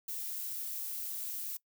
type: noise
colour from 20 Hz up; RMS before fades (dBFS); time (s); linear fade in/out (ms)
violet; -39; 0.08-1.57; 5
effects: noise-tail reverb RT60 0.1 s tail -21 dB re dry